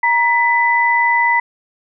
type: tone pair together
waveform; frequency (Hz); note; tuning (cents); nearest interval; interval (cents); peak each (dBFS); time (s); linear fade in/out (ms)
sine; 942 / 1996; A#5 / B6; +18 / +18; octave + minor second; 1300; -14; 0.03-1.4; 5
effects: none